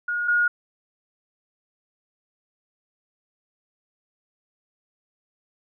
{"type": "tone pair in turn", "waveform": "sine", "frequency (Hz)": [1437, 1437], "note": ["F6", "F6"], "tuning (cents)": [49, 49], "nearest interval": "unison", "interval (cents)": 0, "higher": "neither", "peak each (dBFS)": [-23, -17], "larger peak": "second", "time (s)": [[0.08, 0.28], [0.28, 0.48]], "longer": "neither", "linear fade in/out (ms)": 5, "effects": []}